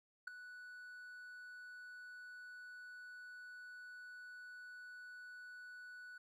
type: tone with ADSR envelope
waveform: triangle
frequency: 1480 Hz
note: F#6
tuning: in tune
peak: -35 dBFS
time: 0.27-6.18 s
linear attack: 8 ms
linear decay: 3 ms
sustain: -14 dB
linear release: 5 ms
effects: none